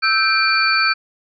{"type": "tone cluster", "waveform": "sine", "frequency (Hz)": [1311, 1560, 2381, 4508], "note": ["E6", "G6", "D7", "C#8"], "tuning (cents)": [-10, -9, 23, 28], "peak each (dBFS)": -19, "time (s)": [0.02, 0.94], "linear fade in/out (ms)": 20, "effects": []}